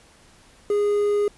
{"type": "tone with quantisation", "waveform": "triangle", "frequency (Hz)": 411.9, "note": "G#4", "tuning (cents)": -14, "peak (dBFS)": -16, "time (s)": [0.7, 1.28], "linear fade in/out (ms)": 2, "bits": 7, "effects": ["pink hiss -53 dBFS RMS until 1.37 s", "resampled to 24000 Hz"]}